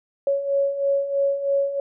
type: beating tone pair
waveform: sine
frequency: 554.4 / 557.5 Hz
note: C#5 / C#5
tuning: 0 / +10 cents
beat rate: 3.1 Hz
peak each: -26 / -20 dBFS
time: 0.27-1.8 s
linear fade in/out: 2 ms
effects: none